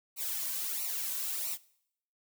blue noise with flanger, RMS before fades -35 dBFS, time 0.16-1.58 s, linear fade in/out 50 ms, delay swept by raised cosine 0.59 to 2.39 ms, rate 1.5 Hz, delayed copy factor -0.75, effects noise-tail reverb RT60 0.7 s tail -21 dB re dry

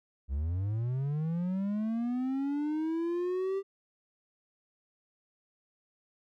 triangle linear sweep, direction up, 63.3 to 394.9 Hz, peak -27 dBFS, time 0.28-3.63 s, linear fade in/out 50 ms, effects none

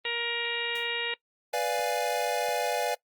harmonic tone, 471 Hz, A#4, 18 cents sharp, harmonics 1 / 2 / 3 / 4 / 5 / 6 / 7 / 8, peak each -37 / -40 / -43 / -35 / -36 / -34 / -43 / -38 dBFS, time 0.05-1.14 s, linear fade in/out 2 ms
white noise with exponential decay, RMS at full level -44 dBFS, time 0.75-0.95 s, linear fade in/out 5 ms, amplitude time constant 42 ms
square chord, B diminished seventh, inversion none, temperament equal, 493.9 / 587.3 / 698.5 / 830.6 Hz, B4 / D5 / F5 / Ab5, 0 / 0 / 0 / 0 cents, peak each -33 dBFS, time 1.53-2.95 s, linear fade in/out 10 ms
clicks, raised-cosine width 1 ms, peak -36 dBFS, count 2, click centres 1.794 / 2.488 s
effects noise-tail reverb RT60 0.1 s tail -21 dB re dry + Opus 24 kbps

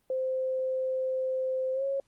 sine tone with pitch glide, 520 to 547.7 Hz, C5 to C#5, -11 to -21 cents, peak -27 dBFS, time 0.1-2 s, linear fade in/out 2 ms, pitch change +90 cents, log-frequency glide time 1.73-1.84 s, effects pink hiss -72 dBFS RMS until 2.07 s + Opus 32 kbps

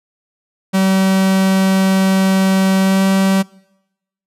45% pulse tone with pitch glide, 191.1 to 192.65 Hz, G3 to G3, -44 to -30 cents, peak -11 dBFS, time 0.73-3.43 s, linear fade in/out 20 ms, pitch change +14 cents, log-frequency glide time 2.79-3.03 s, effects noise-tail reverb RT60 0.9 s tail -24 dB re dry + resampled to 32000 Hz

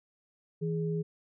sine tone pair together, 162.42 / 415.7 Hz, E3 / G#4, -25 / +2 cents, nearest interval octave + major third, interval 1627 cents, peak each -30 / -34 dBFS, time 0.61-1.03 s, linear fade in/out 20 ms, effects none

